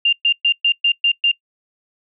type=tone bursts; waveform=sine; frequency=2794 Hz; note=F7; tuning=in tune; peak=-11 dBFS; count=7; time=0.05-1.316 s; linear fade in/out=5 ms; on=78 ms; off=120 ms; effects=noise-tail reverb RT60 0.1 s tail -23 dB re dry